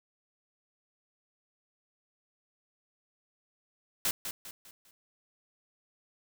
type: noise with echo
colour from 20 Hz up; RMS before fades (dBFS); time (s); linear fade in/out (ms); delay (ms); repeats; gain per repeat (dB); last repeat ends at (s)
white; -29; 4.05-4.11; 2; 200; 4; -8; 4.91
effects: none